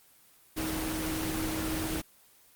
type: tone in noise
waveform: sine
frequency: 316.6 Hz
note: D#4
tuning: 30 cents sharp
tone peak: -33 dBFS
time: 0.56-2.02 s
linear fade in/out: 20 ms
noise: pink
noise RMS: -34 dBFS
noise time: 0.56-2.02 s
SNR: -2 dB
effects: white hiss -60 dBFS RMS until 2.55 s + Opus 24 kbps